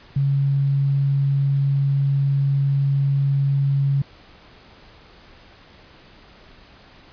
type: tone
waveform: sine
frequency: 138.8 Hz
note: C#3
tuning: 3 cents sharp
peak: -16 dBFS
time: 0.16-4.02 s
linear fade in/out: 5 ms
effects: pink hiss -48 dBFS RMS until 7.12 s + resampled to 11025 Hz